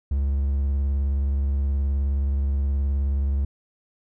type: tone with vibrato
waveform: triangle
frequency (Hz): 69.3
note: C#2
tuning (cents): 0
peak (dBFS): -18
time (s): 0.11-3.45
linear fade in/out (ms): 5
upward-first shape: sine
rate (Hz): 19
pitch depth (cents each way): 46
effects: none